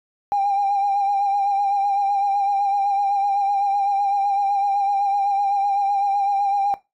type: tone with vibrato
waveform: triangle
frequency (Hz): 801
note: G5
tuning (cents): +37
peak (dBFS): -13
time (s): 0.32-6.74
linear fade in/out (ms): 0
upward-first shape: sine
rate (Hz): 7.9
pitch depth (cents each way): 38
effects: noise-tail reverb RT60 0.2 s tail -19 dB re dry + tanh soft clip ceiling -15 dBFS